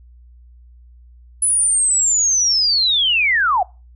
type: linear sweep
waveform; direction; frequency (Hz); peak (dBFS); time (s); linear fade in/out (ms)
sine; down; 10150 to 682; -13; 1.42-3.63; 5
effects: noise-tail reverb RT60 0.3 s tail -24 dB re dry + added 60 Hz sine -42 dBFS peak until 3.95 s